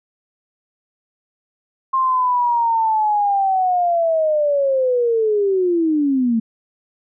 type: linear sweep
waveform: sine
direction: down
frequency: 1064 to 220 Hz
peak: -14 dBFS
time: 1.93-6.4 s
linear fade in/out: 10 ms
effects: none